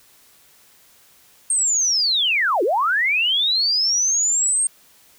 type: linear two-way sweep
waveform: sine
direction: down then up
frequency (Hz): 8650 to 328.2 to 8650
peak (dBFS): -16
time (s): 1.5-4.67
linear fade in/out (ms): 2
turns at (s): 2.63
effects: white hiss -53 dBFS RMS until 5.18 s